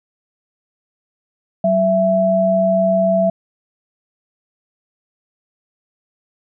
sine tone pair together, 189.37 / 664 Hz, F#3 / E5, +40 / +12 cents, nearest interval octave + minor seventh, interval 2172 cents, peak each -18 / -13 dBFS, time 1.64-3.3 s, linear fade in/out 5 ms, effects none

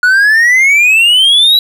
triangle exponential sweep, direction up, 1448 to 3951 Hz, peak -3 dBFS, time 0.03-1.59 s, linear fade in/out 2 ms, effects none

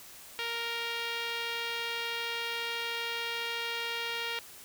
5% pulse tone with low-pass filter, 466.2 Hz, A#4, in tune, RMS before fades -35 dBFS, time 0.39-4.39 s, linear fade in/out 0 ms, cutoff 3200 Hz, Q 1.5, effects white hiss -50 dBFS RMS until 4.64 s

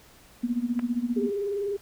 sine tone with tremolo, 240.6 Hz, B3, 45 cents flat, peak -21 dBFS, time 0.43-1.3 s, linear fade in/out 10 ms, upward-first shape sine, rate 15 Hz, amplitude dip 85%
clicks, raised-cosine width 0.5 ms, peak -24 dBFS, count 2, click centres 0.792 / 0.795 s
sine tone with vibrato, 403.4 Hz, G4, 50 cents sharp, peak -26 dBFS, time 1.16-1.77 s, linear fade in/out 10 ms, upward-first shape sine, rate 20 Hz, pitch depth 53 cents each way
effects pink hiss -54 dBFS RMS until 1.81 s

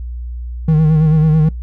triangle tone with vibrato, 156.2 Hz, D#3, 7 cents sharp, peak -6 dBFS, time 0.68-1.49 s, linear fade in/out 5 ms, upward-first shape sine, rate 9.1 Hz, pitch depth 45 cents each way, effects noise-tail reverb RT60 0.2 s tail -26 dB re dry + added 60 Hz sine -22 dBFS peak until 1.62 s

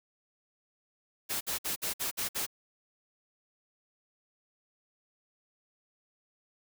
white noise bursts, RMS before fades -33 dBFS, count 7, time 1.29-2.466 s, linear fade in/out 20 ms, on 120 ms, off 56 ms, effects none

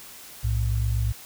sine tone pair together, 61.74 / 110 Hz, B1 / A2, 0 / 0 cents, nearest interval minor seventh, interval 1000 cents, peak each -24 dBFS, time 0.43-1.13 s, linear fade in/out 20 ms, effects white hiss -44 dBFS RMS until 1.25 s

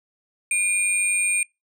sine tone pair together, 2413 / 8644 Hz, D7 / C#9, +46 / -45 cents, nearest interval octave + minor seventh, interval 2209 cents, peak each -20 / -21 dBFS, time 0.51-1.43 s, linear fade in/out 2 ms, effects noise-tail reverb RT60 0.2 s tail -25 dB re dry + tanh soft clip ceiling -14 dBFS

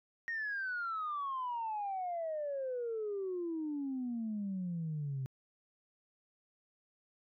sine exponential sweep, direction down, 1874 to 129.5 Hz, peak -34 dBFS, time 0.28-5.26 s, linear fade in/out 0 ms, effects tanh soft clip ceiling -31 dBFS

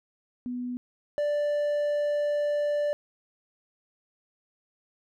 sine / triangle tone pair in turn, 246.9 / 587.2 Hz, B3 / D5, 0 / 0 cents, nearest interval octave + minor third, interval 1500 cents, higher second, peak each -30 / -22 dBFS, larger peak second, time 0.46-0.77 / 1.18-2.93 s, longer second, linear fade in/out 0 ms, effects none

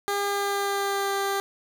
15% pulse tone with pitch glide, 403.2 to 395.4 Hz, G4 to G4, +49 to +15 cents, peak -18 dBFS, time 0.08-1.4 s, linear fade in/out 0 ms, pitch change -34 cents, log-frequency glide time 0.26-1.15 s, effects none

